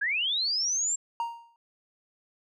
sine linear sweep, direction up, 1568 to 7530 Hz, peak -25 dBFS, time 0.01-0.96 s, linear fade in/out 10 ms
triangle tone with exponential decay, 932.3 Hz, A#5, in tune, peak -23 dBFS, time 1.2-1.56 s, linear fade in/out 1 ms, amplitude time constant 78 ms
effects none

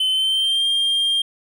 triangle tone with pitch glide, 3055 to 3201 Hz, G7 to G7, -45 to +36 cents, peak -15 dBFS, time 0-1.22 s, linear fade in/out 5 ms, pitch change +81 cents, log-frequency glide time 0.1-0.66 s, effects none

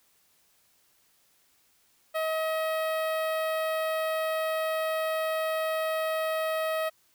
sawtooth tone with notch filter, 636 Hz, D#5, 38 cents sharp, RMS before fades -29 dBFS, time 2.14-6.9 s, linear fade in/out 20 ms, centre 6500 Hz, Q 0.59, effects white hiss -66 dBFS RMS until 7.14 s

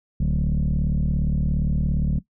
sine tone with frequency modulation, 103.83 Hz, G#2, in tune, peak -17 dBFS, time 0.2-2.19 s, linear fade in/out 5 ms, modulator 37.3 Hz, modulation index 2.4, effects noise-tail reverb RT60 0.1 s tail -17 dB re dry + tanh soft clip ceiling -16 dBFS

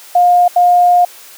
sine tone bursts at uneven times, 710 Hz, F5, 28 cents sharp, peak -5 dBFS, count 2, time 0.15-0.48 / 0.56-1.05 s, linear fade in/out 5 ms, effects white hiss -37 dBFS RMS until 1.37 s + high-pass 400 Hz 12 dB/octave

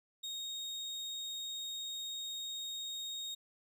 35% pulse tone, 3729 Hz, A#7, in tune, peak -37 dBFS, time 0.23-3.35 s, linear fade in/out 10 ms, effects resampled to 32000 Hz + 13-bit

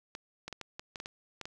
clicks, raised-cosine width 0.2 ms, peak -23 dBFS, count 10, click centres 0.151 / 0.48 / 0.527 / 0.613 / 0.795 / 0.958 / 1.001 / 1.059 / 1.413 / 1.455 s, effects none

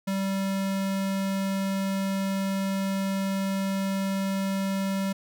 square tone, 194.2 Hz, G3, 16 cents flat, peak -26 dBFS, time 0.07-5.13 s, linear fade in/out 10 ms, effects none

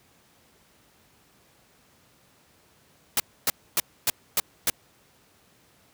white noise bursts, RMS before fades -22 dBFS, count 6, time 3.17-4.7 s, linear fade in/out 2 ms, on 30 ms, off 270 ms, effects pink hiss -60 dBFS RMS until 5.93 s + high-pass 80 Hz 12 dB/octave

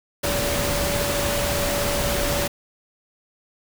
sine tone in noise, 574 Hz, D5, 40 cents flat, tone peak -26 dBFS, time 0.23-2.48 s, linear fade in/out 10 ms, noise pink, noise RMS -24 dBFS, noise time 0.23-2.48 s, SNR -5 dB, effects none

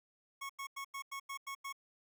25% pulse tone bursts, 1100 Hz, C#6, 14 cents flat, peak -37 dBFS, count 8, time 0.41-1.727 s, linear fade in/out 10 ms, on 85 ms, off 91 ms, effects none

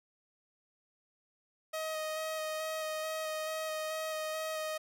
sawtooth tone with vibrato, 628 Hz, D#5, 16 cents sharp, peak -31 dBFS, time 1.73-4.78 s, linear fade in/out 10 ms, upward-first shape square, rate 2.3 Hz, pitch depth 11 cents each way, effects none

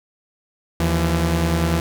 sawtooth tone pair together, 79.29 / 168.7 Hz, D#2 / E3, +33 / +40 cents, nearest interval octave + minor second, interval 1307 cents, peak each -16 dBFS, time 0.8-1.8 s, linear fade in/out 0 ms, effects none

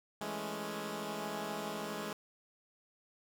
10% pulse chord, A major seventh, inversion second, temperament equal, 164.81 / 207.7 / 220 / 277.2 Hz, E3 / G#3 / A3 / C#4, 0 / 0 / 0 / 0 cents, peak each -37 / -32 / -38 / -38 dBFS, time 0.21-2.13 s, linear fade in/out 2 ms, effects none

